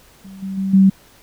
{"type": "tone with level steps", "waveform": "sine", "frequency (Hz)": 192.7, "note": "G3", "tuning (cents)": -29, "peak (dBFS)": [-34, -23, -18, -7], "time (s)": [0.24, 0.9], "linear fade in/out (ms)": 10, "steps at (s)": [0.42, 0.57, 0.73], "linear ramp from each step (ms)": 10, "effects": ["pink hiss -49 dBFS RMS until 1.22 s"]}